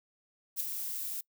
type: noise with ADSR envelope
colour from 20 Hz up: violet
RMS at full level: -30 dBFS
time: 0.56-1.21 s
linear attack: 45 ms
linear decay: 4 ms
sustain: -7 dB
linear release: 6 ms
effects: noise-tail reverb RT60 0.1 s tail -24 dB re dry